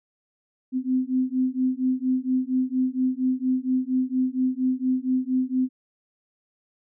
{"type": "beating tone pair", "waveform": "sine", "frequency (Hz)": [255, 259.3], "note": ["C4", "C4"], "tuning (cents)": [-44, -15], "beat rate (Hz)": 4.3, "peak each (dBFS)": -24, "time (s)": [0.72, 5.69], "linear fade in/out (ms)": 50, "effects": []}